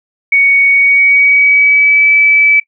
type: tone with pitch glide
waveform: sine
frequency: 2233 to 2302 Hz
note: C#7 to D7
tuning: +12 to -35 cents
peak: -5 dBFS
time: 0.32-2.6 s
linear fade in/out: 5 ms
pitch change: +53 cents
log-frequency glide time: 0.69-2.09 s
effects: noise-tail reverb RT60 0.1 s tail -19 dB re dry